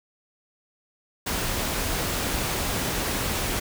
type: noise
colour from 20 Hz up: pink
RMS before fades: -27 dBFS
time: 1.26-3.6 s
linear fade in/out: 10 ms
effects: none